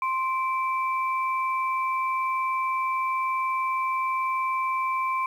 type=tone pair together; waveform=sine; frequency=1046.5 / 2328 Hz; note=C6 / D7; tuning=0 / -16 cents; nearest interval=octave + major second; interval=1384 cents; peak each=-24 / -32 dBFS; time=0.02-5.26 s; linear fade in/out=2 ms; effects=9-bit